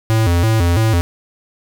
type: tone with vibrato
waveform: square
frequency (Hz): 98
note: G2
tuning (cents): 0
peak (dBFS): -12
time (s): 0.1-1.01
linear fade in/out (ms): 0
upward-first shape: square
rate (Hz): 3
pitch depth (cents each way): 220
effects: none